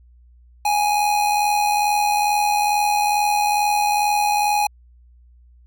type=tone with amplitude modulation; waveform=square; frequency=830.6 Hz; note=G#5; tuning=in tune; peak=-15 dBFS; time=0.65-4.67 s; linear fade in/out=5 ms; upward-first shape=sine; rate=82.3 Hz; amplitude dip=45%; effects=added 60 Hz sine -47 dBFS peak until 5.66 s